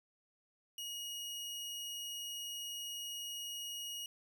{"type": "tone", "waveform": "sawtooth", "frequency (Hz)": 2884, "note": "F#7", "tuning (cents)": -45, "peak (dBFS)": -38, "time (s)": [0.78, 4.06], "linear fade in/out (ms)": 2, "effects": []}